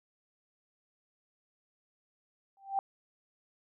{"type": "tone with exponential growth", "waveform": "sine", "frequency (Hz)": 784, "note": "G5", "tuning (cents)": 0, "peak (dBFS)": -24, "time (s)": [2.57, 2.79], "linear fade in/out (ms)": 1, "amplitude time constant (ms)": 46, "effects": []}